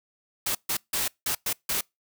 white noise bursts at uneven times, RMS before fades -27 dBFS, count 6, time 0.46-0.55 / 0.69-0.77 / 0.93-1.08 / 1.26-1.35 / 1.46-1.53 / 1.69-1.81 s, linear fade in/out 5 ms, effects noise-tail reverb RT60 0.2 s tail -26 dB re dry

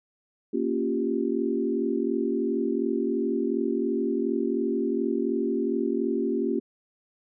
sine chord, G half-diminished seventh, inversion first, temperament equal, 233.1 / 277.2 / 349.2 / 392 Hz, Bb3 / Db4 / F4 / G4, 0 / 0 / 0 / 0 cents, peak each -29 dBFS, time 0.53-6.6 s, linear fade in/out 10 ms, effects none

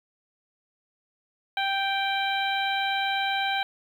harmonic tone, 784 Hz, G5, in tune, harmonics 1 / 2 / 3 / 4 / 5, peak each -27 / -30 / -32 / -33 / -34 dBFS, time 1.57-3.63 s, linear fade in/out 2 ms, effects 9-bit

